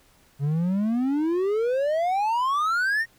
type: exponential sweep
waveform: triangle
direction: up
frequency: 136.8 to 1885 Hz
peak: -19 dBFS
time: 0.39-3.06 s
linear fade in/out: 50 ms
effects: pink hiss -59 dBFS RMS until 3.18 s